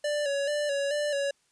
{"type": "tone with vibrato", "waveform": "square", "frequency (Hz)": 575, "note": "D5", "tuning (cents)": -37, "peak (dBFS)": -27, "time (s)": [0.04, 1.31], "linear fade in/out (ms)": 5, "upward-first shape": "square", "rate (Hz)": 2.3, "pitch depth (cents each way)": 44, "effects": ["white hiss -69 dBFS RMS until 1.51 s", "resampled to 22050 Hz"]}